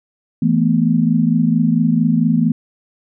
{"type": "chord", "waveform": "sine", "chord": "E suspended fourth", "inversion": "none", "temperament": "equal with one note detuned", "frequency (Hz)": [164.81, 220, 244.4], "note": ["E3", "A3", "B3"], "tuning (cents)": [0, 0, -18], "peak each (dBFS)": -16, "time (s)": [0.42, 2.52], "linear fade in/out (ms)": 5, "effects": []}